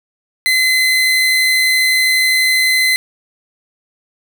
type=tone; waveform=30% pulse; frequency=2043 Hz; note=C7; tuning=42 cents flat; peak=-8 dBFS; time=0.46-2.96 s; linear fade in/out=0 ms; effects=none